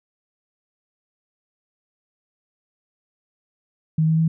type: tone with pitch steps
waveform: sine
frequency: 158.1 / 160.03 / 161.98 Hz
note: D#3 / D#3 / E3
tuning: +28 / +49 / -30 cents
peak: -15 dBFS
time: 3.98-4.28 s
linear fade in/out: 5 ms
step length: 100 ms
effects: none